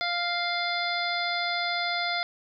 harmonic tone, 698.5 Hz, F5, in tune, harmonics 1 / 2 / 3 / 5 / 6 / 7, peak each -31 / -33 / -31 / -34 / -36 / -36 dBFS, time 0.01-2.23 s, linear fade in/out 0 ms, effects none

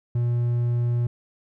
triangle tone, 119.9 Hz, A#2, 49 cents sharp, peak -18 dBFS, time 0.15-1.07 s, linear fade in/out 5 ms, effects none

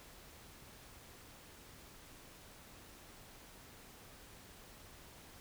silence, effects pink hiss -57 dBFS RMS until 5.4 s

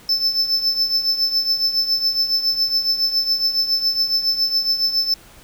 triangle tone with tremolo, 5274 Hz, E8, in tune, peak -12 dBFS, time 0.09-5.14 s, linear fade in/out 2 ms, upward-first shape triangle, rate 7.2 Hz, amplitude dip 75%, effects pink hiss -46 dBFS RMS until 5.43 s

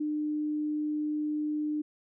sine tone, 301.4 Hz, D4, 45 cents sharp, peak -28 dBFS, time 0-1.82 s, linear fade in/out 10 ms, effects none

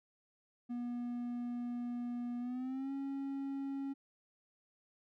triangle tone with pitch glide, 241.7 to 274.5 Hz, B3 to C#4, -37 to -17 cents, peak -35 dBFS, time 0.69-3.94 s, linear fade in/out 20 ms, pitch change +220 cents, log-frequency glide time 2.39-2.92 s, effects none

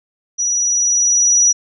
sine tone with level ramp, 5840 Hz, F#8, 24 cents flat, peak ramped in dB -15 to -8 dBFS, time 0.38-1.53 s, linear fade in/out 20 ms, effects none

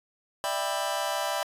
sawtooth chord, E minor seventh, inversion third, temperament just, 593.3 / 659.3 / 791.1 / 988.9 Hz, D5 / E5 / G5 / B5, +18 / 0 / +16 / +2 cents, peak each -29 dBFS, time 0.44-1.43 s, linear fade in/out 0 ms, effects resampled to 32000 Hz

